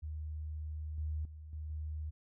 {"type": "tone with level steps", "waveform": "sine", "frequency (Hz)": 76.9, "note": "D#2", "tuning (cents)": -20, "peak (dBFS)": [-38, -34, -46, -39, -37], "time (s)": [0.02, 2.11], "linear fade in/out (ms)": 20, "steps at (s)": [0.98, 1.25, 1.53, 1.7], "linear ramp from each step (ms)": 2, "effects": []}